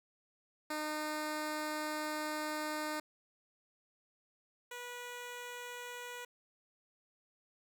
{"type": "tone pair in turn", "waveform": "10% pulse", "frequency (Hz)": [305.2, 487.7], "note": ["D#4", "B4"], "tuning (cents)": [-33, -22], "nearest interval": "minor sixth", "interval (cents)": 811, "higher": "second", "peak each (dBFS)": [-28, -35], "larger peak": "first", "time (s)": [[0.7, 3], [4.71, 6.25]], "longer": "first", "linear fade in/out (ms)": 5, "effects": []}